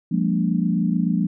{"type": "tone cluster", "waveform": "sine", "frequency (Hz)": [175.9, 202.9, 232.1, 289.3], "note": ["F3", "G#3", "A#3", "D4"], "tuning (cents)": [13, -40, -7, -26], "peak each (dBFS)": [-21, -23, -24, -28], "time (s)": [0.11, 1.27], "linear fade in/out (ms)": 10, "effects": []}